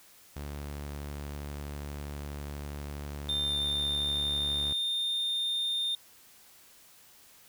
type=tone; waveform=sawtooth; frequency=72.3 Hz; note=D2; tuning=27 cents flat; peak=-33 dBFS; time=0.36-4.73 s; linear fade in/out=5 ms
type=tone with pitch glide; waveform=triangle; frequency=3600 to 3631 Hz; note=A7 to A#7; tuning=+39 to -46 cents; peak=-27 dBFS; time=3.29-5.95 s; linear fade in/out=2 ms; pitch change=+15 cents; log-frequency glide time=3.43-4.87 s
effects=white hiss -57 dBFS RMS until 7.48 s